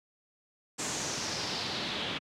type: noise with low-pass filter sweep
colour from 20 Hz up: pink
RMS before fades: -34 dBFS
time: 0.78-2.19 s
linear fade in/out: 20 ms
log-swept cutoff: 7600 to 3200 Hz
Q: 3.2
effects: high-pass 150 Hz 12 dB/octave